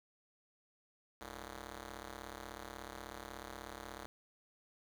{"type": "ring-modulated tone", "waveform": "5% pulse", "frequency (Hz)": 130.81, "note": "C3", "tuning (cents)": 0, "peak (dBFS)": -32, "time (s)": [1.21, 4.06], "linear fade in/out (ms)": 0, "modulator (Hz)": 178, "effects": ["12-bit"]}